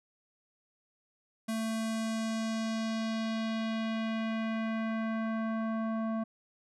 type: tone with low-pass filter sweep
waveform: square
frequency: 222.9 Hz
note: A3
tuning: 23 cents sharp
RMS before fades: -33 dBFS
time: 1.48-6.24 s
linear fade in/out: 10 ms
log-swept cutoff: 11000 to 1000 Hz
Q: 1.4
effects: none